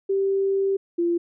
sine tone pair in turn, 390.6 / 343.1 Hz, G4 / F4, -6 / -31 cents, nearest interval major second, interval 225 cents, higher first, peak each -19 dBFS, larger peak neither, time 0.09-0.77 / 0.98-1.18 s, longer first, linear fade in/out 10 ms, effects none

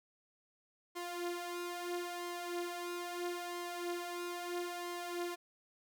sawtooth tone with flanger, 350.5 Hz, F4, 6 cents sharp, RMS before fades -41 dBFS, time 0.95-5.36 s, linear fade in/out 20 ms, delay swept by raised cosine 0.94 to 4.94 ms, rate 0.76 Hz, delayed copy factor +0.65, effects none

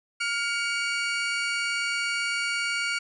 30% pulse tone pair together, 1409 / 2259 Hz, F6 / C#7, +15 / +32 cents, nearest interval minor sixth, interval 817 cents, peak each -26 dBFS, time 0.2-2.99 s, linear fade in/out 10 ms, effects resampled to 22050 Hz

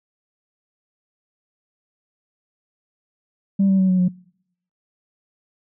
sine tone with pitch steps, 196 / 192.08 / 188.23 / 184.47 / 180.77 Hz, G3 / G3 / F#3 / F#3 / F#3, 0 / -35 / +30 / -5 / -40 cents, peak -12 dBFS, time 3.59-4.085 s, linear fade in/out 10 ms, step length 99 ms, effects noise-tail reverb RT60 0.7 s tail -24 dB re dry + tanh soft clip ceiling -11 dBFS

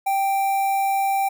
square tone with notch filter, 784 Hz, G5, in tune, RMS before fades -21 dBFS, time 0.06-1.29 s, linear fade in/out 10 ms, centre 4600 Hz, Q 0.5, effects none

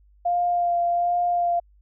sine tone with vibrato, 698.5 Hz, F5, in tune, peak -19 dBFS, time 0.25-1.6 s, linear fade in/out 10 ms, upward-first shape sine, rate 1.3 Hz, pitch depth 15 cents each way, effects added 50 Hz sine -53 dBFS peak until 1.81 s

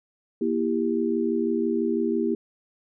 sine chord, E diminished, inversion second, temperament just, 237.3 / 329.6 / 395.6 Hz, Bb3 / E4 / G4, +31 / 0 / +16 cents, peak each -26 dBFS, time 0.41-2.35 s, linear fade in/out 5 ms, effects none

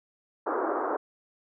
pink band-pass noise, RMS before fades -29 dBFS, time 0.46-0.97 s, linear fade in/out 10 ms, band 310 to 1400 Hz, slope 48 dB/octave, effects none

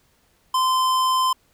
sine tone with hard clipping, 1033 Hz, C6, 22 cents flat, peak -19 dBFS, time 0.54-1.33 s, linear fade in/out 5 ms, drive 17 dB, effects pink hiss -62 dBFS RMS until 1.53 s

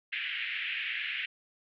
white band-pass noise, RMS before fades -35 dBFS, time 0.12-1.26 s, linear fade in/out 10 ms, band 1700 to 3000 Hz, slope 48 dB/octave, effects none

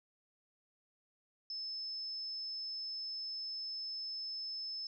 sine tone, 5240 Hz, E8, 11 cents flat, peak -39 dBFS, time 1.5-4.87 s, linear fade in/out 2 ms, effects none

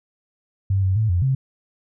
sine tone with pitch steps, 97.1 / 94.5 / 109.7 / 88.2 / 133.2 Hz, G2 / F#2 / A2 / F2 / C3, -16 / +37 / -5 / +18 / +31 cents, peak -16 dBFS, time 0.7-1.35 s, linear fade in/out 5 ms, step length 130 ms, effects none

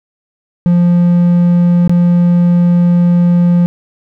triangle tone with dropouts, 174.61 Hz, F3, in tune, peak -4 dBFS, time 0.66-3.66 s, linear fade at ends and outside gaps 0 ms, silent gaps 1.877-1.895 s, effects none

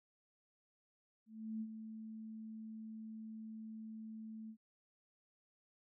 sine tone with ADSR envelope, 220 Hz, A3, in tune, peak -38 dBFS, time 1.26-4.57 s, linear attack 350 ms, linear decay 58 ms, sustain -8 dB, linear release 76 ms, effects none

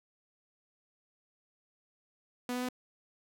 sawtooth tone with pitch steps, 246.9 / 249 / 251.2 Hz, B3 / B3 / B3, 0 / +14 / +30 cents, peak -29 dBFS, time 2.49-2.688 s, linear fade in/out 2 ms, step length 66 ms, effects none

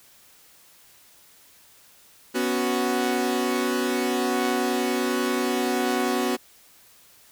sawtooth chord, B suspended second, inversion none, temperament equal, 246.9 / 277.2 / 370 Hz, B3 / C#4 / F#4, 0 / 0 / 0 cents, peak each -22 / -25 / -22 dBFS, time 2.34-6.37 s, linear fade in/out 20 ms, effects white hiss -54 dBFS RMS until 7.31 s

